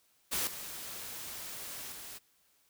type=noise with level steps; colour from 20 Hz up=white; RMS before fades=-33 / -43 / -46 dBFS; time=0.31-2.19 s; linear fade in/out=20 ms; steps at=0.47 / 1.92 s; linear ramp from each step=2 ms; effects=white hiss -70 dBFS RMS until 2.69 s